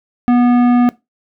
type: tone with tanh clipping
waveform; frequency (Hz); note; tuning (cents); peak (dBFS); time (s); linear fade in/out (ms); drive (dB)
sine; 243.9; B3; -21; -10; 0.28-0.89; 0; 14
effects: noise-tail reverb RT60 0.2 s tail -20 dB re dry